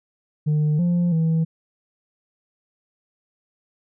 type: tone with pitch steps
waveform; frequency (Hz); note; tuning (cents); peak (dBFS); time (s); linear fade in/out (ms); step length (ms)
sine; 151.3 / 174.5 / 162.1; D#3 / F3 / E3; -48 / -1 / -29; -14; 0.46-1.45; 20; 330
effects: tanh soft clip ceiling -16 dBFS